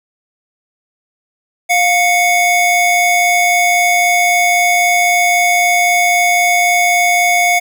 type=tone pair together; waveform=square; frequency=704.4 / 2217 Hz; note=F5 / C#7; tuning=+15 / 0 cents; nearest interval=octave + minor sixth; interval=1985 cents; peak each=-13 dBFS; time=1.69-7.6 s; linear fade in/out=20 ms; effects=none